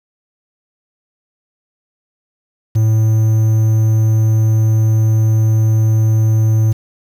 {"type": "tone with quantisation", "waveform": "triangle", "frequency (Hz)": 110, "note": "A2", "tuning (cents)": 0, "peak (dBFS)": -7, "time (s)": [2.75, 6.73], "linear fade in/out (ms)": 10, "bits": 6, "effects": []}